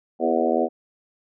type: harmonic tone with a mistuned harmonic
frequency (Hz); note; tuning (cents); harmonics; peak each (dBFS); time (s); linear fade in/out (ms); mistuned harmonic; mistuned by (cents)
81.5; E2; -19; 3 / 4 / 5 / 6 / 7 / 8 / 9; -26 / -26 / -26 / -26 / -26 / -26 / -26; 0.19-0.69; 50; 4; +30
effects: none